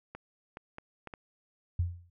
clicks, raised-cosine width 0.5 ms, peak -27 dBFS, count 5, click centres 0.15 / 0.571 / 0.784 / 1.073 / 1.138 s
sine tone with exponential decay, 87.2 Hz, F2, 2 cents flat, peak -23 dBFS, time 1.79-2.1 s, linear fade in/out 5 ms, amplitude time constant 66 ms
effects none

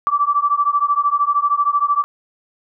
sine beating tone pair, 1154 / 1167 Hz, D6 / D6, -31 / -11 cents, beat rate 13 Hz, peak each -17 dBFS, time 0.07-2.04 s, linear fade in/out 0 ms, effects none

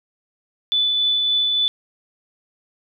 sine tone with tremolo, 3486 Hz, A7, 17 cents flat, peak -15 dBFS, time 0.72-1.68 s, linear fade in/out 0 ms, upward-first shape triangle, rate 3.5 Hz, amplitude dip 25%, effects none

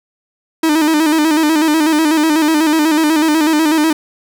45% pulse tone with vibrato, 311.1 Hz, D#4, in tune, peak -10 dBFS, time 0.63-3.93 s, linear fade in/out 5 ms, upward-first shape square, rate 8.1 Hz, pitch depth 63 cents each way, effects none

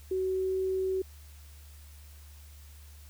sine tone with pitch glide, 375.5 to 377.9 Hz, F#4 to F#4, +26 to +37 cents, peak -27 dBFS, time 0.11-1.02 s, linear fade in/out 5 ms, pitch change +11 cents, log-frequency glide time 0.22-0.57 s, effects added 73 Hz sine -48 dBFS peak until 3.09 s + white hiss -58 dBFS RMS until 3.09 s

